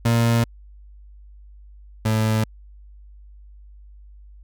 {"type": "tone pair in turn", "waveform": "30% pulse", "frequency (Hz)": [116.54, 109.61], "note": ["A#2", "A2"], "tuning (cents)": [0, -6], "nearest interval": "minor second", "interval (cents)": 106, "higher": "first", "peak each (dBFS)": [-13, -15], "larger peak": "first", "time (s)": [[0.05, 0.44], [2.05, 2.44]], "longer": "neither", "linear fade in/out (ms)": 5, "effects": ["added 50 Hz sine -42 dBFS peak until 4.43 s"]}